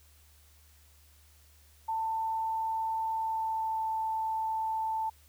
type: tone with pitch glide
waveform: sine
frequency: 891 to 884.3 Hz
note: A5 to A5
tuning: +22 to +8 cents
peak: -29 dBFS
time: 1.88-5.1 s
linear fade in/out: 10 ms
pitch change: -14 cents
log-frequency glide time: 3.11-3.91 s
effects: added 74 Hz sine -59 dBFS peak until 5.28 s + white hiss -63 dBFS RMS until 5.28 s